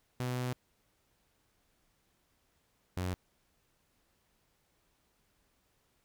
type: tone pair in turn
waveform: sawtooth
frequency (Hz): 125.2 / 91.1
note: B2 / F#2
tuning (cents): +24 / -26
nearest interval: tritone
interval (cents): 550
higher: first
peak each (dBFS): -29 / -29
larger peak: neither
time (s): 0.2-0.53 / 2.97-3.14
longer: first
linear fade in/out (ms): 0
effects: pink hiss -74 dBFS RMS until 6.04 s